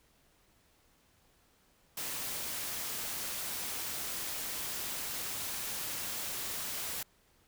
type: noise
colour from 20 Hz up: white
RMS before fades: -38 dBFS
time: 1.97-7.03 s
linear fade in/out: 5 ms
effects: pink hiss -68 dBFS RMS until 7.47 s